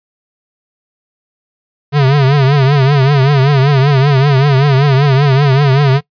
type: tone with vibrato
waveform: square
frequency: 138.59 Hz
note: C#3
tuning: in tune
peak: -7 dBFS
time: 1.92-6.01 s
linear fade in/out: 50 ms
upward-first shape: triangle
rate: 5.2 Hz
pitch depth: 130 cents each way
effects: noise-tail reverb RT60 0.1 s tail -21 dB re dry + resampled to 11025 Hz